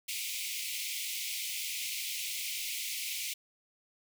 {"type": "high-pass noise", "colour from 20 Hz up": "pink", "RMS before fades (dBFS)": -37, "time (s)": [0.08, 3.34], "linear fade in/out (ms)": 10, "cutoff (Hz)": 2100, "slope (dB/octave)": 96, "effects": []}